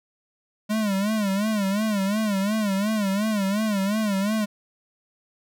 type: tone with vibrato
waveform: square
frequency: 205.6 Hz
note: G#3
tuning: 17 cents flat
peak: -22 dBFS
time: 0.69-4.46 s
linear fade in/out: 20 ms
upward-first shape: sine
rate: 2.8 Hz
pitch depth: 120 cents each way
effects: none